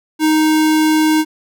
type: tone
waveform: square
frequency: 311.4 Hz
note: D#4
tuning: 2 cents sharp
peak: -11 dBFS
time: 0.19-1.25 s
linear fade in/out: 50 ms
effects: none